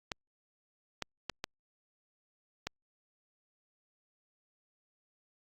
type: clicks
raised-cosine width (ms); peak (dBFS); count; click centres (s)
0.2; -17; 5; 0.118 / 1.023 / 1.297 / 1.441 / 2.67
effects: Opus 48 kbps